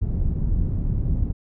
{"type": "low-pass noise", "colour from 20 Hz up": "pink", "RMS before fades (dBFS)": -22, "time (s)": [0.01, 1.33], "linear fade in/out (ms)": 20, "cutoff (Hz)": 140, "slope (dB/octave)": 12, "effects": []}